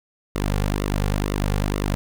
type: tone with flanger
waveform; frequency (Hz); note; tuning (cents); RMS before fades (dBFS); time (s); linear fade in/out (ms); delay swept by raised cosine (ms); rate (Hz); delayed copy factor
sawtooth; 50; G1; +35; -23; 0.35-1.95; 0; 1.2 to 3.2; 2.1; -0.65
effects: none